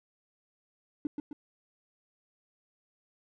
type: tone with echo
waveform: triangle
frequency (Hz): 293.7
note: D4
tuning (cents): 0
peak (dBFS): -24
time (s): 1.05-1.07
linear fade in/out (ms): 2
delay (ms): 130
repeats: 2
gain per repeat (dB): -6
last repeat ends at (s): 1.33
effects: tanh soft clip ceiling -26 dBFS